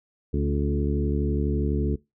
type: harmonic tone with a mistuned harmonic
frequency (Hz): 72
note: D2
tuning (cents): -34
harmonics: 1 / 2 / 3 / 4 / 5 / 6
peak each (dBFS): -25 / -28 / -30 / -31 / -32 / -33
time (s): 0.33-1.96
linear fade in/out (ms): 10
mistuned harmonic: 4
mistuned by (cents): -22
effects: noise-tail reverb RT60 0.2 s tail -21 dB re dry